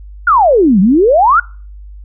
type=exponential two-way sweep; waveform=sine; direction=down then up; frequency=1479 to 178.2 to 1479 Hz; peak=-5 dBFS; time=0.27-1.4 s; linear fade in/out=5 ms; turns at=0.8 s; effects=noise-tail reverb RT60 0.4 s tail -24 dB re dry + added 50 Hz sine -29 dBFS peak until 2.04 s